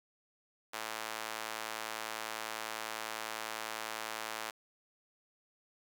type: tone with high-pass filter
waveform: sawtooth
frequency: 110 Hz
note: A2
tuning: in tune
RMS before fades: -41 dBFS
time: 0.73-4.51 s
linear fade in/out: 10 ms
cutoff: 910 Hz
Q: 0.8
effects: none